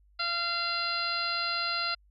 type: harmonic tone with a mistuned harmonic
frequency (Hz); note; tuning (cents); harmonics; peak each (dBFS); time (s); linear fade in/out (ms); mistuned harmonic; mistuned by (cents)
689; F5; -24; 1 / 2 / 3 / 4 / 5 / 6 / 7; -41 / -32 / -39 / -37 / -44 / -33 / -37; 0.19-1.95; 10; 1; -16
effects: added 50 Hz sine -59 dBFS peak until 2.1 s